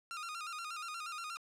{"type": "tone with vibrato", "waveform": "sawtooth", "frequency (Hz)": 1300, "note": "E6", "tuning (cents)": -24, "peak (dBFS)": -37, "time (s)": [0.11, 1.37], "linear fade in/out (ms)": 0, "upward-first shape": "square", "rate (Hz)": 8.4, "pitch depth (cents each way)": 88, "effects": ["low-pass 10000 Hz 12 dB/octave"]}